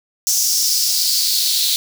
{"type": "noise with high-pass filter sweep", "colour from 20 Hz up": "white", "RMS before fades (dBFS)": -17, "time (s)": [0.27, 1.76], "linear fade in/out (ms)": 0, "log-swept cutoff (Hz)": [5900, 3900], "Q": 4.6, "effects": []}